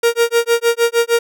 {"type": "tone with tremolo", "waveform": "45% pulse", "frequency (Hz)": 467.9, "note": "A#4", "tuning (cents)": 6, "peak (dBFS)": -9, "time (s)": [0.03, 1.19], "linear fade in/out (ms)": 5, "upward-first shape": "sine", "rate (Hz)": 6.5, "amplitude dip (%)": 100, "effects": []}